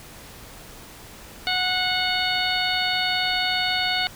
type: harmonic tone with a mistuned harmonic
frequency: 736 Hz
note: F#5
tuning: 9 cents flat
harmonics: 1 / 2 / 3 / 4 / 5 / 6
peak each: -28 / -28 / -28 / -28 / -28 / -28 dBFS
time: 1.47-4.07 s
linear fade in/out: 0 ms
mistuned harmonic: 3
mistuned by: -21 cents
effects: pink hiss -43 dBFS RMS until 4.15 s